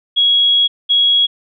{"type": "tone pair in turn", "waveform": "sine", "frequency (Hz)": [3322, 3322], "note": ["G#7", "G#7"], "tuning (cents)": [0, 0], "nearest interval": "unison", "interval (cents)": 0, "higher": "neither", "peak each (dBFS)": -9, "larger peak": "neither", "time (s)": [[0.16, 0.68], [0.89, 1.27]], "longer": "first", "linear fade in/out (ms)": 20, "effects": []}